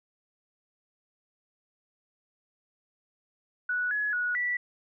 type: tone with pitch steps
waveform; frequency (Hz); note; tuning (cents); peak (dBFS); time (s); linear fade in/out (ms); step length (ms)
sine; 1473 / 1690 / 1461 / 1959; F#6 / G#6 / F#6 / B6; -8 / +30 / -22 / -15; -26; 3.69-4.57; 5; 220
effects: none